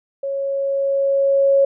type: tone with level ramp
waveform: sine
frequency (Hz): 551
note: C#5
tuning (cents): -11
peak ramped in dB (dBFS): -21 to -10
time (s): 0.23-1.65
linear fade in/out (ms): 5
effects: none